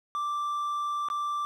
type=tone with dropouts; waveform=triangle; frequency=1174.7 Hz; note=D6; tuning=in tune; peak=-26 dBFS; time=0.15-1.45 s; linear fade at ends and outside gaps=0 ms; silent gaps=1.086-1.101 s; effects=none